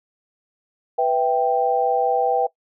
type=chord; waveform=sine; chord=E minor; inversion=second; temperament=equal; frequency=493.9 / 659.3 / 784 Hz; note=B4 / E5 / G5; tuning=0 / 0 / 0 cents; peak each=-21 / -23 / -19 dBFS; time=0.98-2.47 s; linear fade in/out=10 ms; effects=noise-tail reverb RT60 0.1 s tail -20 dB re dry